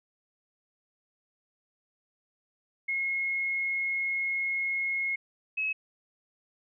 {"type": "tone pair in turn", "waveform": "sine", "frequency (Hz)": [2163, 2572], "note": ["C#7", "E7"], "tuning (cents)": [-43, -43], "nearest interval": "minor third", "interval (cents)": 300, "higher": "second", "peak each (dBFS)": [-27, -27], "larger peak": "neither", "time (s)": [[2.88, 5.16], [5.57, 5.73]], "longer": "first", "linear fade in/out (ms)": 10, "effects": []}